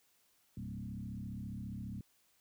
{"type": "tone with frequency modulation", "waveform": "sine", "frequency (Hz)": 155.56, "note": "D#3", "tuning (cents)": 0, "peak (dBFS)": -40, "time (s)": [0.57, 2.01], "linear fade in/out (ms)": 2, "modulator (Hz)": 34.7, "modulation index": 2.4, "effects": ["white hiss -72 dBFS RMS until 2.4 s"]}